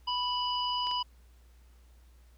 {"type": "harmonic tone", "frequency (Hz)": 987.8, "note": "B5", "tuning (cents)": 0, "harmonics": [1, 3, 5], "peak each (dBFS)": [-31, -33, -38], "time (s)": [0.07, 1.03], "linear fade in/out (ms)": 10}
{"type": "clicks", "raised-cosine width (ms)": 0.2, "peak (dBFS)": -27, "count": 2, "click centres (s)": [0.87, 0.913]}
{"effects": ["added 60 Hz sine -55 dBFS peak until 2.37 s", "pink hiss -68 dBFS RMS until 2.37 s"]}